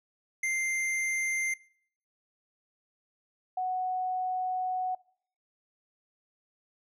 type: tone pair in turn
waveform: square / sine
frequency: 2093 / 740 Hz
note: C7 / F#5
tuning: 0 / 0 cents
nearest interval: octave + tritone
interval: 1800 cents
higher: first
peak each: -28 dBFS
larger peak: neither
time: 0.43-1.54 / 3.57-4.95 s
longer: second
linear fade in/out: 5 ms
effects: noise-tail reverb RT60 0.6 s tail -23 dB re dry + low-pass 11000 Hz 12 dB/octave